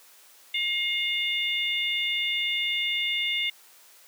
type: harmonic tone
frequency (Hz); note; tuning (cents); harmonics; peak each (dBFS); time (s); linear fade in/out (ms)
712; F5; +33; 3 / 4 / 5; -28 / -29 / -30; 0.54-3.5; 5
effects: white hiss -54 dBFS RMS until 4.07 s + high-pass 400 Hz 12 dB/octave